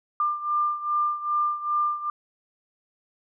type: beating tone pair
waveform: sine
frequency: 1194 / 1196.5 Hz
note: D6 / D6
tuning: +28 / +32 cents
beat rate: 2.5 Hz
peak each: -24 / -28 dBFS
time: 0.2-2.1 s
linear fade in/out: 2 ms
effects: none